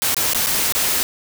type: noise with dropouts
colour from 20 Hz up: white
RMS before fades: -19 dBFS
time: 0.02-1.03 s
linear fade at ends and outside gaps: 0 ms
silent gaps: 0.145-0.167 / 0.334-0.347 / 0.462-0.469 / 0.723-0.75 s
effects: none